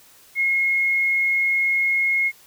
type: tone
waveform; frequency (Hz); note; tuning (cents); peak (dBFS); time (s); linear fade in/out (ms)
sine; 2159; C#7; -46; -17; 0.35-2.32; 50
effects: white hiss -51 dBFS RMS until 2.46 s